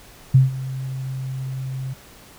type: tone with ADSR envelope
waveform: sine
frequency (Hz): 131.8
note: C3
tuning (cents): +13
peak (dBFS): -7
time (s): 0.34-1.94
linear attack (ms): 10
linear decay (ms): 150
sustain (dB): -18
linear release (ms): 13
effects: pink hiss -46 dBFS RMS until 2.38 s